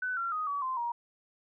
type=tone with pitch steps; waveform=sine; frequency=1502 / 1369.4 / 1248.5 / 1138.3 / 1037.8 / 946.2 Hz; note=F#6 / F6 / D#6 / C#6 / C6 / A#5; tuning=+26 / -34 / +6 / +46 / -14 / +26 cents; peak=-30 dBFS; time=0.02-0.92 s; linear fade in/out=5 ms; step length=150 ms; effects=none